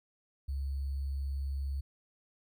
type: tone with sample-and-hold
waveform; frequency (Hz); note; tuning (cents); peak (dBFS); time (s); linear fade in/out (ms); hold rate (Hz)
sine; 68.8; C#2; -12; -32; 0.48-1.81; 10; 4410
effects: none